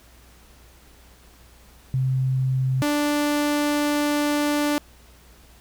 sine / sawtooth tone pair in turn, 130.81 / 293.7 Hz, C3 / D4, 0 / 0 cents, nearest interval octave + major second, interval 1400 cents, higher second, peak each -19 / -16 dBFS, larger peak second, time 1.94-2.82 / 2.82-4.78 s, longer second, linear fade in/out 0 ms, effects added 60 Hz sine -51 dBFS peak until 5.6 s + pink hiss -53 dBFS RMS until 5.6 s

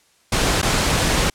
pink noise with dropouts, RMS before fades -18 dBFS, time 0.32-1.3 s, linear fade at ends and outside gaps 5 ms, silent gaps 0.617-0.627 s, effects white hiss -58 dBFS RMS until 1.34 s + low-pass 9000 Hz 12 dB/octave

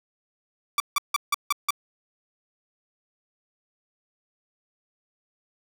sawtooth tone bursts, 1159 Hz, D6, 23 cents flat, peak -16 dBFS, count 6, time 0.78-1.706 s, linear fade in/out 2 ms, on 21 ms, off 160 ms, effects 8-bit

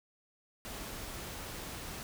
pink noise, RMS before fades -43 dBFS, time 0.65-2.03 s, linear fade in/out 0 ms, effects none

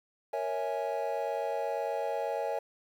triangle chord, A# half-diminished seventh, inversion none, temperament equal with one note detuned, 466.2 / 554.4 / 652.4 / 830.6 Hz, A#4 / C#5 / E5 / G#5, 0 / 0 / -18 / 0 cents, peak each -35 / -33 / -34 / -34 dBFS, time 0.33-2.59 s, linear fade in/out 5 ms, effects 10-bit

